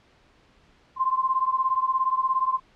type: beating tone pair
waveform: sine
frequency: 1041 / 1058 Hz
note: C6 / C6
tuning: -9 / +19 cents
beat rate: 17 Hz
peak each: -23 / -25 dBFS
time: 0.96-2.6 s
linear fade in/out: 50 ms
effects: pink hiss -59 dBFS RMS until 2.75 s + low-pass 4000 Hz 12 dB/octave